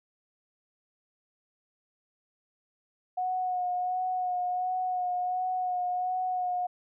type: tone with vibrato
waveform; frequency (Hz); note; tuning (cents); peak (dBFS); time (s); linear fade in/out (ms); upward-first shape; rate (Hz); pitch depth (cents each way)
sine; 730; F#5; -24; -27; 3.17-6.67; 10; sine; 1.4; 23
effects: none